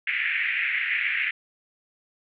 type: band-pass noise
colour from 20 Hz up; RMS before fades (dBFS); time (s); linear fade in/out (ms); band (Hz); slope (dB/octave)
pink; -26; 0.07-1.31; 5; 1800 to 2500; 48
effects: none